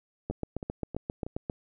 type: two click trains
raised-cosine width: 2 ms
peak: -23 / -18 dBFS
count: 4 / 10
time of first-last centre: 0.31-1.265 / 0.3-1.498 s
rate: 3.14 / 7.51 Hz
effects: none